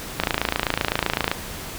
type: click train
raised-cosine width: 0.3 ms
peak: -3 dBFS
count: 32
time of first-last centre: 0.2-1.315 s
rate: 27.8 Hz
effects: pink hiss -34 dBFS RMS until 1.78 s